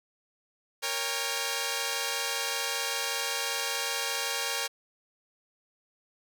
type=chord; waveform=5% pulse; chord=G diminished; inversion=first; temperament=equal with one note detuned; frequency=466.2 / 554.4 / 802.8 Hz; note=Bb4 / Db5 / G5; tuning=0 / 0 / +41 cents; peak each=-22 dBFS; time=0.82-4.68 s; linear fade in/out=20 ms; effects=none